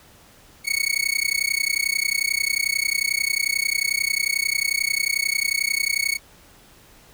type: tone with amplitude modulation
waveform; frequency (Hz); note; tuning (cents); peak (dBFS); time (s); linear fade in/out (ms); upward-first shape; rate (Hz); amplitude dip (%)
sawtooth; 2217; C#7; 0; -13; 0.64-6.19; 50; sine; 31.2; 100
effects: pink hiss -51 dBFS RMS until 7.13 s